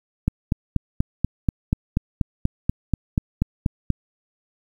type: click train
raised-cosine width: 5 ms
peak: -6 dBFS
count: 16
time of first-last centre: 0.28-3.903 s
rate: 4.14 Hz
effects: 8-bit